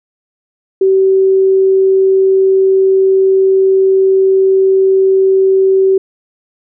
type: tone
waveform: sine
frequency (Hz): 383.2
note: G4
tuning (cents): -39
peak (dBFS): -6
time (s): 0.81-5.98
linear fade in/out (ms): 5
effects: none